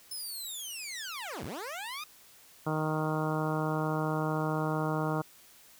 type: linear two-way sweep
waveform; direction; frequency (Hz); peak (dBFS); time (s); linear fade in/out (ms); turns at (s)
15% pulse; down then up; 5274 to 61 to 1261; -31; 0.11-2.04; 5; 1.44
type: harmonic tone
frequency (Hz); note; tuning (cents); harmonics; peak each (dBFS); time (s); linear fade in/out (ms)
155.56; D#3; 0; 1 / 2 / 3 / 4 / 5 / 6 / 7 / 8 / 9; -32 / -35 / -37 / -38 / -39 / -40 / -40 / -41 / -42; 2.66-5.22; 10
effects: white hiss -57 dBFS RMS until 5.79 s